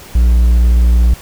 triangle tone, 59.2 Hz, A#1, 27 cents sharp, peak -4 dBFS, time 0.15-1.14 s, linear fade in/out 5 ms, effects pink hiss -35 dBFS RMS until 1.21 s

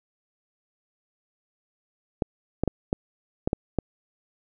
clicks, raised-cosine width 2 ms, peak -9 dBFS, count 7, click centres 2.222 / 2.636 / 2.677 / 2.929 / 3.475 / 3.531 / 3.787 s, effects none

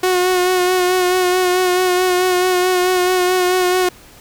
sawtooth tone with vibrato, 364.6 Hz, F#4, 25 cents flat, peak -9 dBFS, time 0.03-3.89 s, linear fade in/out 5 ms, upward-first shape sine, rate 4.6 Hz, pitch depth 27 cents each way, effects pink hiss -43 dBFS RMS until 4.2 s

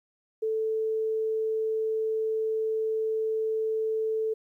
sine tone, 440 Hz, A4, in tune, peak -25 dBFS, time 0.42-4.34 s, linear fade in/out 10 ms, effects 11-bit

